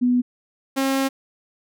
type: tone pair in turn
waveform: sine / sawtooth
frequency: 246.9 / 269.5 Hz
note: B3 / C#4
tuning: 0 / -49 cents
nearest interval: major second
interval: 151 cents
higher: second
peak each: -15 dBFS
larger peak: neither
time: 0.01-0.22 / 0.76-1.09 s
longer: second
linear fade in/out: 20 ms
effects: none